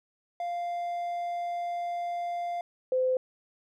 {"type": "tone pair in turn", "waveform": ["triangle", "sine"], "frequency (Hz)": [697, 513.5], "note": ["F5", "C5"], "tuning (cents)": [-4, -33], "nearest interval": "perfect fourth", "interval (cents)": 529, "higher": "first", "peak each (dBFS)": [-28, -23], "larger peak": "second", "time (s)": [[0.4, 2.61], [2.92, 3.17]], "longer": "first", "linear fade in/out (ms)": 2, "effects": []}